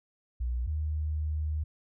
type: tone pair in turn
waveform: sine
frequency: 60.7 / 76.7 Hz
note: B1 / D#2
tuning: -29 / -24 cents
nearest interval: major third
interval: 405 cents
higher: second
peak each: -28 dBFS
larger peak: neither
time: 0.4-0.67 / 0.67-1.64 s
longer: second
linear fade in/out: 10 ms
effects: none